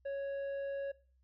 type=tone with tanh clipping; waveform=sine; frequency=554.4 Hz; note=C#5; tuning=in tune; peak=-37 dBFS; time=0.05-0.92 s; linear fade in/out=10 ms; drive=7 dB; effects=noise-tail reverb RT60 0.4 s tail -19 dB re dry + added 64 Hz sine -67 dBFS peak until 1.23 s